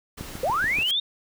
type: noise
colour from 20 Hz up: pink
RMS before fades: -39 dBFS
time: 0.17-0.84 s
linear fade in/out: 10 ms
type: click train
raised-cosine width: 3 ms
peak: -21 dBFS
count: 5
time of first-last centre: 0.21-0.786 s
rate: 6.94 Hz
type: linear sweep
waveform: sine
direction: up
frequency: 463.2 to 3729 Hz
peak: -21 dBFS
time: 0.43-1 s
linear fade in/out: 5 ms
type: noise with exponential growth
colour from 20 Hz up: white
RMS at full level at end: -32 dBFS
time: 0.74-0.91 s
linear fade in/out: 2 ms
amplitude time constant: 35 ms
effects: none